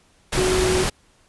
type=tone in noise; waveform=sine; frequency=370 Hz; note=F#4; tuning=in tune; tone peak=-19 dBFS; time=0.37-0.84 s; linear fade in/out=10 ms; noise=pink; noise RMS=-22 dBFS; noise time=0.32-0.9 s; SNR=0 dB; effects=pink hiss -58 dBFS RMS until 1.28 s + resampled to 24000 Hz